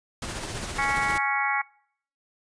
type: noise with tremolo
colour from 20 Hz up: pink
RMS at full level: -32 dBFS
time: 0.22-1.18 s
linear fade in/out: 2 ms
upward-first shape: sine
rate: 15 Hz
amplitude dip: 35%
type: harmonic tone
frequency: 277.2 Hz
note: C#4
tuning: in tune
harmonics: 3 / 4 / 5 / 6 / 7 / 8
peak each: -28 / -30 / -31 / -34 / -30 / -29 dBFS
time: 0.78-1.62 s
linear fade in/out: 10 ms
effects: noise-tail reverb RT60 0.6 s tail -23 dB re dry + resampled to 22050 Hz